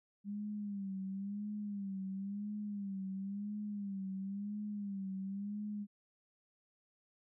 sine tone with vibrato, 200 Hz, G3, 35 cents sharp, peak -38 dBFS, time 0.24-5.87 s, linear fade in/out 50 ms, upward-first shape sine, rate 0.97 Hz, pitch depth 80 cents each way, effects none

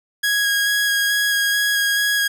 sawtooth tone with vibrato, 1651 Hz, G#6, 11 cents flat, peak -13 dBFS, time 0.23-2.28 s, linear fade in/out 10 ms, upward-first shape square, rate 2.3 Hz, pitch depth 10 cents each way, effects none

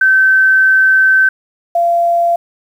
sine tone pair in turn, 1541 / 686.4 Hz, G6 / F5, -30 / -30 cents, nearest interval octave + major second, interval 1400 cents, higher first, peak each -6 / -9 dBFS, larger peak first, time 0.01-1.29 / 1.75-2.36 s, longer first, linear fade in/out 5 ms, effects 7-bit

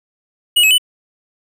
square tone with pitch steps, 2906 / 2569 / 2986 Hz, F#7 / E7 / F#7, -32 / -45 / +15 cents, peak -9 dBFS, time 0.56-0.782 s, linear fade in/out 10 ms, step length 74 ms, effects none

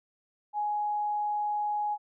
sine tone, 835 Hz, G#5, 9 cents sharp, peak -27 dBFS, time 0.53-1.98 s, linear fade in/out 50 ms, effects none

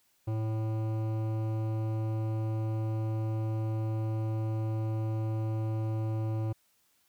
triangle tone with hard clipping, 110 Hz, A2, in tune, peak -31 dBFS, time 0.27-6.53 s, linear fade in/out 10 ms, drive 18 dB, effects white hiss -70 dBFS RMS until 7.08 s

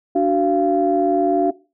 sine tone cluster, 292.4 / 372.7 / 689 Hz, D4 / F#4 / F5, -7 / +13 / -24 cents, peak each -18 dBFS, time 0.15-1.51 s, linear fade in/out 10 ms, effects noise-tail reverb RT60 0.3 s tail -19 dB re dry + tanh soft clip ceiling -5 dBFS

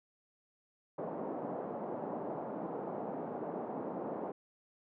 white band-pass noise, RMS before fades -40 dBFS, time 0.98-4.32 s, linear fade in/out 5 ms, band 170 to 780 Hz, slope 24 dB/octave, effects none

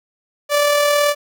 sawtooth tone with amplitude modulation, 583 Hz, D5, 13 cents flat, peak -8 dBFS, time 0.49-1.15 s, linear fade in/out 50 ms, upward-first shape sine, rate 38.7 Hz, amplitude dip 30%, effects none

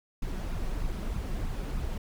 brown noise with flanger, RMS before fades -32 dBFS, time 0.22-1.98 s, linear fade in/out 5 ms, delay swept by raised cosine 0.78 to 5.48 ms, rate 3.2 Hz, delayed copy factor +0.55, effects none

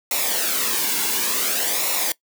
white noise with flanger, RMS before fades -22 dBFS, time 0.11-2.12 s, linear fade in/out 2 ms, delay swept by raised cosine 0.63 to 1.63 ms, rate 0.56 Hz, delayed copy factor -0.6, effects noise-tail reverb RT60 0.1 s tail -21 dB re dry + high-pass 200 Hz 12 dB/octave

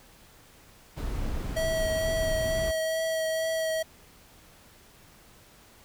brown noise, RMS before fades -32 dBFS, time 0.96-2.72 s, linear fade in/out 20 ms
square tone with vibrato, 644 Hz, E5, 41 cents flat, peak -27 dBFS, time 1.56-3.83 s, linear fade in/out 10 ms, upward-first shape triangle, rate 2.2 Hz, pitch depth 15 cents each way
effects pink hiss -55 dBFS RMS until 5.84 s

